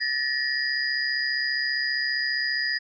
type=tone cluster; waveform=sine; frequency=1758 / 1893 / 4914 Hz; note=A6 / A#6 / D#8; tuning=-2 / +26 / -22 cents; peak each=-28 dBFS; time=0-2.79 s; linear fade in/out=20 ms; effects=none